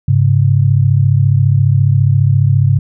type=tone pair together; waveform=sine; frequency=102.2 / 136.82 Hz; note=G#2 / C#3; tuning=-27 / -22 cents; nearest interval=perfect fourth; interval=505 cents; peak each=-10 dBFS; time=0.08-2.79 s; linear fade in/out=5 ms; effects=none

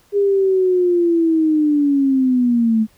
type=linear sweep; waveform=sine; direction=down; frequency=407.8 to 215.6 Hz; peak=-12 dBFS; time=0.12-2.87 s; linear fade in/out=50 ms; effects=pink hiss -55 dBFS RMS until 2.97 s

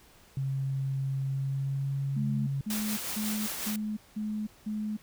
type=tone with pitch glide; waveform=sine; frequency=135.3 to 137.82 Hz; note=C#3 to C#3; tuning=-42 to -10 cents; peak=-28 dBFS; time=0.37-2.61 s; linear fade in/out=2 ms; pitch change=+32 cents; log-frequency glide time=1.3-1.92 s
type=tone bursts; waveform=sine; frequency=212.9 Hz; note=G#3; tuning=43 cents sharp; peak=-30 dBFS; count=6; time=2.16-4.97 s; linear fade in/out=10 ms; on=310 ms; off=190 ms
type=noise with tremolo; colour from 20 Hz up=white; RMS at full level=-34 dBFS; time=2.7-3.76 s; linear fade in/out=2 ms; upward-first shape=sine; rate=5.5 Hz; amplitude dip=35%
effects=pink hiss -58 dBFS RMS until 5.02 s

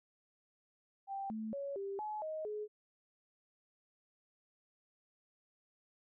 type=tone with pitch steps; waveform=sine; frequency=785 / 219.1 / 559 / 394.9 / 851 / 626 / 422.2 Hz; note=G5 / A3 / C#5 / G4 / G#5 / D#5 / G#4; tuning=+2 / -7 / +14 / +13 / +42 / +10 / +29 cents; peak=-38 dBFS; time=1.07-2.68 s; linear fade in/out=50 ms; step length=230 ms; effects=none

